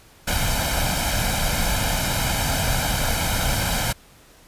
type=noise with comb filter; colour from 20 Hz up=pink; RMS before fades=-22 dBFS; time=0.27-3.93 s; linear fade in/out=10 ms; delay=1.3 ms; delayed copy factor=+0.7; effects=pink hiss -51 dBFS RMS until 4.47 s + resampled to 32000 Hz